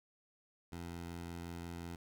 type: tone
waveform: 15% pulse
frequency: 85.6 Hz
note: F2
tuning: 34 cents flat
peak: -37 dBFS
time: 0.72-1.96 s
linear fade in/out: 5 ms
effects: none